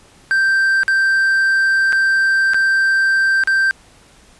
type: tone with dropouts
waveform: triangle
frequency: 1568 Hz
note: G6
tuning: in tune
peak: -10 dBFS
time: 0.31-3.71 s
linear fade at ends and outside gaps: 0 ms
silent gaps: 0.833-0.88 / 1.924-1.929 / 2.535-2.544 / 3.437-3.474 s
effects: pink hiss -48 dBFS RMS until 4.39 s + resampled to 24000 Hz